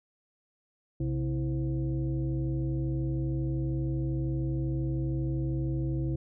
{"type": "tone with frequency modulation", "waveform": "sine", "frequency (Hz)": 133.9, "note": "C3", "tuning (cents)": 40, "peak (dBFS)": -27, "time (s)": [1, 6.16], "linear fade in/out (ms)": 5, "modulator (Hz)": 195, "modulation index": 1, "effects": []}